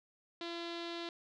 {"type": "tone with low-pass filter", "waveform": "sawtooth", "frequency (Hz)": 340, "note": "F4", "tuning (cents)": -46, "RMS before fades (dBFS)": -42, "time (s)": [0.41, 1.09], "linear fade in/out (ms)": 2, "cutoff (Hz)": 3900, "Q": 4, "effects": []}